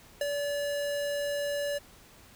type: tone with ADSR envelope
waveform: square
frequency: 575 Hz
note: D5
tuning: 37 cents flat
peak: -26 dBFS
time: 0.21-1.79 s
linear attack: 3 ms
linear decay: 23 ms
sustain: -4 dB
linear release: 18 ms
effects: pink hiss -55 dBFS RMS until 2.35 s